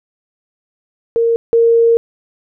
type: tone pair in turn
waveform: sine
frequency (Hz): 462.4 / 462.4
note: A#4 / A#4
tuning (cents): -14 / -14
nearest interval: unison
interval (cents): 0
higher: neither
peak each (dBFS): -10 / -7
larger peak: second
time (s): 1.16-1.36 / 1.53-1.97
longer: second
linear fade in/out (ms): 0
effects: none